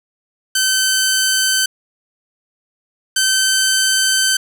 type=tone pair in turn; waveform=10% pulse; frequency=1535 / 1540.6 Hz; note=G6 / G6; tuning=-37 / -30 cents; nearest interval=unison; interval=7 cents; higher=second; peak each=-5 / -4 dBFS; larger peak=second; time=0.55-1.66 / 3.16-4.37 s; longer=second; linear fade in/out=5 ms; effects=none